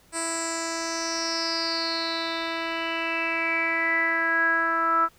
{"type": "tone with low-pass filter sweep", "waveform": "10% pulse", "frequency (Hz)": 330, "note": "E4", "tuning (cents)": 2, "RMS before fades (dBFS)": -26, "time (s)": [0.12, 5.09], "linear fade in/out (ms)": 50, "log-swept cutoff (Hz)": [8500, 1300], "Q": 8.6, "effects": ["pink hiss -58 dBFS RMS until 5.18 s"]}